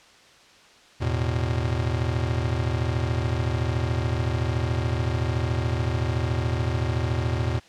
square chord, E suspended fourth, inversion none, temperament just, 82.41 / 109.88 / 123.61 Hz, E2 / A2 / B2, 0 / -2 / +2 cents, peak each -28 dBFS, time 1-7.6 s, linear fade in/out 20 ms, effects white hiss -52 dBFS RMS until 7.68 s + low-pass 5000 Hz 12 dB/octave

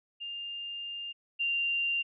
sine tone pair in turn, 2804 / 2781 Hz, F7 / F7, +6 / -8 cents, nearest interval unison, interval 14 cents, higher first, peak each -36 / -27 dBFS, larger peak second, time 0.2-1.13 / 1.39-2.03 s, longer first, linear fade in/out 20 ms, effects none

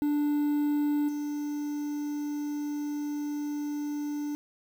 triangle tone with level steps, 293.7 Hz, D4, in tune, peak -22 / -28 dBFS, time 0.02-4.35 s, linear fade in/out 0 ms, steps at 1.08 s, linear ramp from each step 10 ms, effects 8-bit

